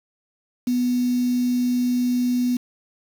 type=tone with quantisation; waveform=sine; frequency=246.9 Hz; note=B3; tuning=in tune; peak=-18 dBFS; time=0.67-2.57 s; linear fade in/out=5 ms; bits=6; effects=none